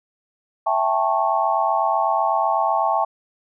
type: chord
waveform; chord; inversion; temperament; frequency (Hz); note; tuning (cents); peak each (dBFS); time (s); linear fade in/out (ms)
sine; A dominant seventh; second; just; 660 / 792 / 880 / 1100; E5 / G5 / A5 / C#6; +2 / +18 / 0 / -14; -23 / -22 / -22 / -23; 0.66-3.05; 10
effects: none